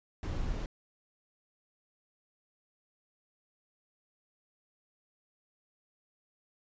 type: noise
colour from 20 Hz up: brown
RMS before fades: -34 dBFS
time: 0.23-0.66 s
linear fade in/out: 2 ms
effects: resampled to 16000 Hz